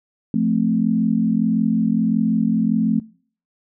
sine chord, F major, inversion none, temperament equal, 174.61 / 220 / 261.6 Hz, F3 / A3 / C4, 0 / 0 / 0 cents, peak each -22 / -18 / -22 dBFS, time 0.34-3 s, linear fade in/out 2 ms, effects noise-tail reverb RT60 0.5 s tail -23 dB re dry

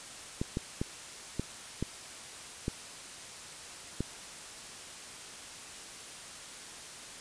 clicks, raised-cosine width 3 ms, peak -18 dBFS, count 7, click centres 0.415 / 0.571 / 0.815 / 1.396 / 1.826 / 2.681 / 4.006 s, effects white hiss -46 dBFS RMS until 7.2 s + resampled to 22050 Hz

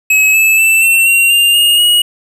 square tone with pitch steps, 2565 / 2610 / 2655 / 2702 / 2749 / 2797 / 2846 / 2896 Hz, E7 / E7 / E7 / E7 / F7 / F7 / F7 / F#7, -48 / -18 / +12 / +42 / -28 / +2 / +32 / -38 cents, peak -7 dBFS, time 0.1-2.02 s, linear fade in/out 5 ms, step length 240 ms, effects none

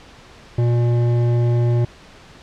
sine tone with hard clipping, 119.5 Hz, A#2, 43 cents sharp, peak -16 dBFS, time 0.58-1.85 s, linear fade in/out 5 ms, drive 11 dB, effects pink hiss -44 dBFS RMS until 2.42 s + low-pass 5000 Hz 12 dB/octave

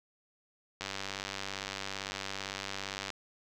click train, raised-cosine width 0.2 ms, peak -19 dBFS, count 225, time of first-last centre 0.81-3.103 s, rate 97.7 Hz, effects none

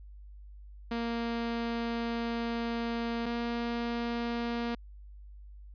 sawtooth tone pair in turn, 233.1 / 235.7 Hz, A#3 / A#3, 0 / +19 cents, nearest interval unison, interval 19 cents, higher second, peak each -27 dBFS, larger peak neither, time 0.91-3.26 / 3.26-4.75 s, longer first, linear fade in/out 5 ms, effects added 50 Hz sine -46 dBFS peak until 5.74 s + resampled to 11025 Hz

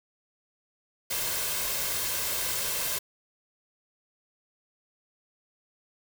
white noise with comb filter, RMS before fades -30 dBFS, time 1.1-2.99 s, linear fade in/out 10 ms, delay 1.9 ms, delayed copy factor +0.5, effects none

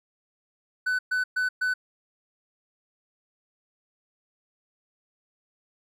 triangle tone bursts, 1500 Hz, F#6, 23 cents sharp, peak -21 dBFS, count 4, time 0.86-1.74 s, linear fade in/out 10 ms, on 130 ms, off 120 ms, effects none

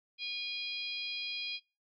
harmonic tone, 816 Hz, G#5, 31 cents flat, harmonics 3 / 4 / 5 / 6, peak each -39 / -41 / -43 / -45 dBFS, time 0.18-1.6 s, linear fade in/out 50 ms, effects noise-tail reverb RT60 0.3 s tail -23 dB re dry

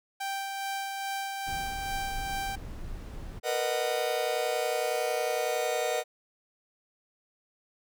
sawtooth tone with tremolo, 784 Hz, G5, in tune, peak -27 dBFS, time 0.2-2.56 s, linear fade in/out 10 ms, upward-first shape sine, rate 2.4 Hz, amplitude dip 30%
brown noise, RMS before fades -39 dBFS, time 1.46-3.4 s, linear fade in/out 20 ms
45% pulse chord, B major seventh, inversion third, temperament just, 463 / 493.9 / 617.4 / 740.8 Hz, A#4 / B4 / D#5 / F#5, -12 / 0 / -14 / +2 cents, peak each -34 / -33 / -32 / -33 dBFS, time 3.43-6.04 s, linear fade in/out 50 ms
effects none

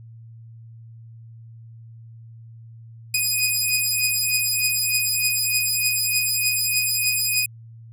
10% pulse beating tone pair, 2489 / 2492.3 Hz, D#7 / D#7, 0 / +2 cents, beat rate 3.3 Hz, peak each -13 / -14 dBFS, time 3.14-7.46 s, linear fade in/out 5 ms, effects added 114 Hz sine -40 dBFS peak until 7.92 s

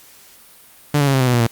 sawtooth tone with pitch steps, 146.9 / 141.98 / 137.22 / 132.62 / 128.18 / 123.88 / 119.73 / 115.72 Hz, D3 / C#3 / C#3 / C3 / C3 / B2 / A#2 / A#2, +1 / +42 / -17 / +24 / -35 / +6 / +47 / -12 cents, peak -9 dBFS, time 0.94-1.468 s, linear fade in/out 5 ms, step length 66 ms, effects white hiss -46 dBFS RMS until 1.51 s + Opus 48 kbps

